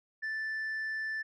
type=tone; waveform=sine; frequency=1760 Hz; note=A6; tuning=in tune; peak=-30 dBFS; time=0.22-1.23 s; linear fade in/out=20 ms; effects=tanh soft clip ceiling -32 dBFS